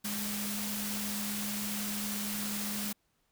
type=tone in noise; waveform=sine; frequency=206.9 Hz; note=G#3; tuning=6 cents flat; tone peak=-37 dBFS; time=0.04-2.93 s; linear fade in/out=10 ms; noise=white; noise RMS=-37 dBFS; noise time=0.04-2.93 s; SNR=-3 dB; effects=pink hiss -75 dBFS RMS until 3.31 s